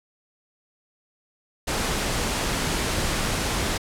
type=noise; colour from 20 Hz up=pink; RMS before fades=-25 dBFS; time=1.67-3.78 s; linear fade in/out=10 ms; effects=low-pass 10000 Hz 12 dB/octave